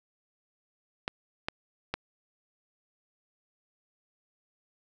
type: clicks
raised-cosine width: 0.3 ms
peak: -14 dBFS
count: 3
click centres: 1.079 / 1.485 / 1.94 s
effects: none